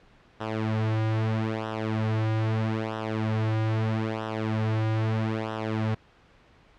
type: tone with flanger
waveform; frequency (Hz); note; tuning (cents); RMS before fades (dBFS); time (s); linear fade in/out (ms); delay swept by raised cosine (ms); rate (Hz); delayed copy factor
sawtooth; 110; A2; 0; -27; 0.4-5.95; 10; 0.44 to 4.54; 0.78; -0.8
effects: pink hiss -57 dBFS RMS until 6.78 s + low-pass 3000 Hz 12 dB/octave